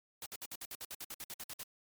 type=noise bursts; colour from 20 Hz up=white; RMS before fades=-44 dBFS; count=15; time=0.22-1.633 s; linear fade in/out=2 ms; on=41 ms; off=57 ms; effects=MP3 96 kbps